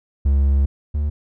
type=tone pair in turn; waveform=triangle; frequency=69.3 / 73.82 Hz; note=C#2 / D2; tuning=0 / +9 cents; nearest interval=minor second; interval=109 cents; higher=second; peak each=-11 / -16 dBFS; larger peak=first; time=0.25-0.66 / 0.94-1.1 s; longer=first; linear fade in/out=10 ms; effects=none